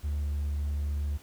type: tone with pitch glide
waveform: triangle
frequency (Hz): 73.42 to 72.74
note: D2 to D2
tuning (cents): 0 to -16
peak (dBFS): -25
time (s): 0.03-1.18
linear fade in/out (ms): 20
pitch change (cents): -16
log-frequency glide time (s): 0.17-0.29
effects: tanh soft clip ceiling -22 dBFS + pink hiss -55 dBFS RMS until 1.22 s